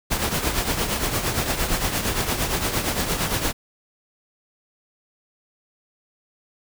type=noise with tremolo; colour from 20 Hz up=pink; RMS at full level=-21 dBFS; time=0.1-3.53 s; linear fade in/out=20 ms; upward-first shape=triangle; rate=8.7 Hz; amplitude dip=65%; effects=none